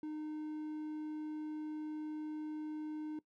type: tone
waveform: triangle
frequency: 306.5 Hz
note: D#4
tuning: 26 cents flat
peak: -37 dBFS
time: 0.03-3.19 s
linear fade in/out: 2 ms
effects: noise-tail reverb RT60 0.1 s tail -20 dB re dry